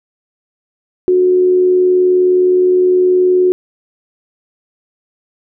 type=tone with amplitude modulation; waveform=sine; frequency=365.3 Hz; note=F#4; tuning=22 cents flat; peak=-6 dBFS; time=1.08-3.52 s; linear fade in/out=0 ms; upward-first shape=sine; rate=79.3 Hz; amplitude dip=30%; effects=none